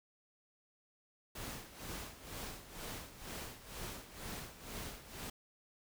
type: noise with tremolo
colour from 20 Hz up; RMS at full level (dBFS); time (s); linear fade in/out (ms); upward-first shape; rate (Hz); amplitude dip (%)
pink; -44; 1.35-5.3; 5; sine; 2.1; 75
effects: none